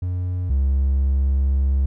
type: tone pair in turn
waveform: triangle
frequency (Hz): 90.2 / 67.8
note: F#2 / C#2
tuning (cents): -44 / -38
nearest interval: perfect fourth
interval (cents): 494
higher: first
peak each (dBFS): -19 / -13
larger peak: second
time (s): 0.02-0.5 / 0.5-1.86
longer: second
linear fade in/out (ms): 5
effects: tanh soft clip ceiling -9 dBFS